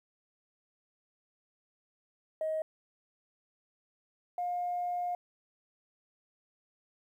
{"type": "tone pair in turn", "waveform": "sine", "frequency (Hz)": [630, 710.3], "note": ["D#5", "F5"], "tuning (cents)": [21, 29], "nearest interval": "major second", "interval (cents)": 208, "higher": "second", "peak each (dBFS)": [-29, -30], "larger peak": "first", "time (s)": [[2.41, 2.62], [4.38, 5.15]], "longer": "second", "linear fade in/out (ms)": 2, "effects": ["tanh soft clip ceiling -26 dBFS", "11-bit"]}